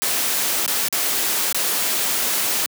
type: noise with dropouts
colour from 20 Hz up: white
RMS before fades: -21 dBFS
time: 0.02-2.66 s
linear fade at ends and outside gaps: 0 ms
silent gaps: 0.662-0.678 / 0.884-0.926 / 1.525-1.546 s
effects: high-pass 200 Hz 12 dB/octave